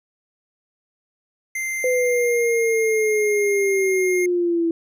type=tone with pitch glide; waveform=square; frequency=2088 to 2129 Hz; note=C7 to C7; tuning=-4 to +30 cents; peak=-24 dBFS; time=1.55-4.26 s; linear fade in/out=5 ms; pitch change=+34 cents; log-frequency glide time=1.78-2.51 s
type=linear sweep; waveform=sine; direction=down; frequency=507 to 330.3 Hz; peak=-17 dBFS; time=1.84-4.71 s; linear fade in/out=2 ms
effects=none